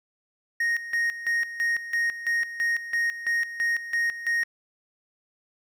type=tone with tremolo; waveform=triangle; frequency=1864.7 Hz; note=A#6; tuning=in tune; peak=-20 dBFS; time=0.6-4.44 s; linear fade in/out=5 ms; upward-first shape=square; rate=3 Hz; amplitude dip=75%; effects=none